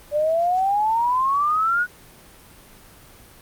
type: exponential sweep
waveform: sine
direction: up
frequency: 581 to 1480 Hz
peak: -17 dBFS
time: 0.11-1.87 s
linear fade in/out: 50 ms
effects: pink hiss -47 dBFS RMS until 3.41 s + Opus 32 kbps